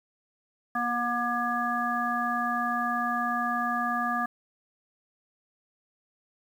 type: harmonic tone with a mistuned harmonic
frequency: 239.2 Hz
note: A#3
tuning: 45 cents sharp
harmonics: 1 / 3 / 5 / 7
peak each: -33 / -31 / -29 / -32 dBFS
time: 0.75-4.26 s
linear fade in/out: 5 ms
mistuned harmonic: 3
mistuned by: +16 cents
effects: 9-bit